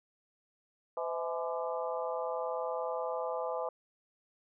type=harmonic tone with a mistuned harmonic; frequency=169.4 Hz; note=E3; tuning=48 cents sharp; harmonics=3 / 4 / 5 / 6 / 7; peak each=-36 / -38 / -40 / -42 / -43 dBFS; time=0.97-3.69 s; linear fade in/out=2 ms; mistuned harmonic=4; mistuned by=-75 cents; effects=none